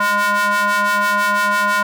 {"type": "ring-modulated tone", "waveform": "square", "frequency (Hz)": 204.5, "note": "G#3", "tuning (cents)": -26, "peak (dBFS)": -12, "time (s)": [0, 1.83], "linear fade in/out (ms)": 5, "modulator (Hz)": 1230, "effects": []}